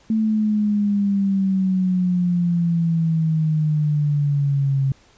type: exponential sweep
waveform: sine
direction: down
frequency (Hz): 221.3 to 134.7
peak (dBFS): -16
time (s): 0.1-4.92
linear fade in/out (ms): 2
effects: pink hiss -54 dBFS RMS until 5.17 s + resampled to 16000 Hz